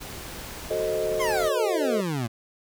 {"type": "noise", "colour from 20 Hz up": "pink", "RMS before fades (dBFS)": -38, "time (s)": [0, 1.5], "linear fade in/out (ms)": 20}
{"type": "chord", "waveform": "sine", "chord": "F# diminished seventh", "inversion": "none", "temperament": "equal", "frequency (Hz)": [370, 440, 523.3, 622.3], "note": ["F#4", "A4", "C5", "Eb5"], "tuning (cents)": [0, 0, 0, 0], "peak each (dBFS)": [-32, -28, -32, -27], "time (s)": [0.7, 2.01], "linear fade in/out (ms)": 10}
{"type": "exponential sweep", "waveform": "25% pulse", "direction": "down", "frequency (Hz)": [1108.7, 110], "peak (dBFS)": -22, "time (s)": [1.19, 2.28], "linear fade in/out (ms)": 20}
{"effects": []}